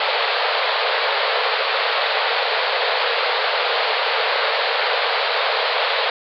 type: band-pass noise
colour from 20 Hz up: pink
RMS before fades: -20 dBFS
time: 0-6.1 s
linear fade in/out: 2 ms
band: 440 to 4600 Hz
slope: 96 dB/octave
effects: none